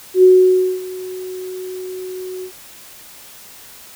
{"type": "tone with ADSR envelope", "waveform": "sine", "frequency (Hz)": 370, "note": "F#4", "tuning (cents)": 0, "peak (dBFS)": -4, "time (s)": [0.14, 2.52], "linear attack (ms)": 90, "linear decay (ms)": 570, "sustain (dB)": -21, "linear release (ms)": 83, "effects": ["white hiss -40 dBFS RMS until 3.95 s"]}